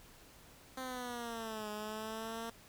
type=linear two-way sweep; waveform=10% pulse; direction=down then up; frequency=261.6 to 210 to 230.1 Hz; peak=-32 dBFS; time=0.77-2.5 s; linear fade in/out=5 ms; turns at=1.7 s; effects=pink hiss -59 dBFS RMS until 2.68 s